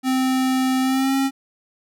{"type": "tone with pitch glide", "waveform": "square", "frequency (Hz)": [260, 270.4], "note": ["C4", "C#4"], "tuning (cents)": [-11, -43], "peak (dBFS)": -18, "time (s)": [0.03, 1.31], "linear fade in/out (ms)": 50, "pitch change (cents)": 68, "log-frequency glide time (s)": [0.81, 1.16], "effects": []}